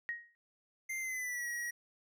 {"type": "tone with exponential decay", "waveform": "sine", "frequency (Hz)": 1881, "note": "A#6", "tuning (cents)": 15, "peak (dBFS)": -32, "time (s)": [0.09, 0.35], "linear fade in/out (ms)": 0, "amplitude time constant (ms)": 55}
{"type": "tone with pitch glide", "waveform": "square", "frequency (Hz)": [2093, 1908.2], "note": ["C7", "A#6"], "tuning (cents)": [0, 40], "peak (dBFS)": -37, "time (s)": [0.89, 1.71], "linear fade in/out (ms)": 10, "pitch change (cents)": -160, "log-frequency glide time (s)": [0.99, 1.48]}
{"effects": []}